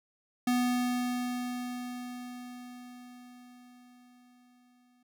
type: tone with exponential decay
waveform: square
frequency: 246.9 Hz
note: B3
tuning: in tune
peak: -25 dBFS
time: 0.47-5.03 s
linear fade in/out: 5 ms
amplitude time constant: 990 ms
effects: none